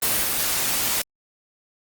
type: noise with level steps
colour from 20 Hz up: white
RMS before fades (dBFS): -21 / -23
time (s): 0.02-1.02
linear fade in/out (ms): 5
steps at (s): 0.23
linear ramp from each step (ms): 5
effects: Opus 24 kbps